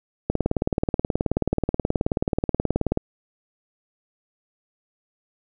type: click train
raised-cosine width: 2 ms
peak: -7 dBFS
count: 51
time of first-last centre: 0.3-2.974 s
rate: 18.7 Hz
effects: none